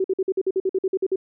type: tone bursts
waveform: sine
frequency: 379.6 Hz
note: F#4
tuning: 44 cents sharp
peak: -18 dBFS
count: 13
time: 0-1.159 s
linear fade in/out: 5 ms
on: 43 ms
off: 50 ms
effects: none